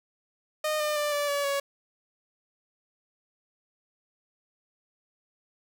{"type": "tone with pitch steps", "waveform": "sawtooth", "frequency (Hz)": [614, 602.8, 591.7, 580.9, 570.2, 559.8], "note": ["D#5", "D5", "D5", "D5", "C#5", "C#5"], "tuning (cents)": [-23, 45, 13, -19, 49, 17], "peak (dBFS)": -22, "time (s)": [0.64, 1.6], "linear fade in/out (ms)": 5, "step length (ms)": 160, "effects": []}